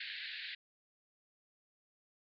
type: band-pass noise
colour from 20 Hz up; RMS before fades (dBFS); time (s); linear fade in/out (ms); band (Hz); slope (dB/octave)
pink; -44; 0-0.55; 5; 1600 to 4500; 96
effects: MP3 96 kbps